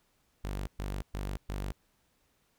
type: tone bursts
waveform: sawtooth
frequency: 49 Hz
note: G1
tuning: in tune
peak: -30 dBFS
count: 4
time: 0.44-1.72 s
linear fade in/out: 0 ms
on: 230 ms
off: 120 ms
effects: pink hiss -72 dBFS RMS until 2.58 s